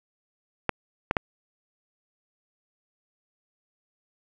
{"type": "clicks", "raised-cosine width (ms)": 0.5, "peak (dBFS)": -7, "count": 3, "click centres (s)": [0.693, 1.111, 1.168], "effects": []}